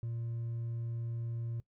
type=tone with hard clipping; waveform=sine; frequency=116.54 Hz; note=A#2; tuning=in tune; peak=-36 dBFS; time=0.03-1.6 s; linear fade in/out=0 ms; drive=2 dB; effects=noise-tail reverb RT60 0.1 s tail -20 dB re dry